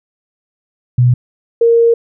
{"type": "tone pair in turn", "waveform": "sine", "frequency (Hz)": [123.47, 464.5], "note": ["B2", "A#4"], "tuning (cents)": [0, -6], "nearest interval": "octave + major seventh", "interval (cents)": 2294, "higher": "second", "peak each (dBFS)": -6, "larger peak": "neither", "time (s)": [[0.98, 1.14], [1.61, 1.94]], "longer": "second", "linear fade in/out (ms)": 5, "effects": []}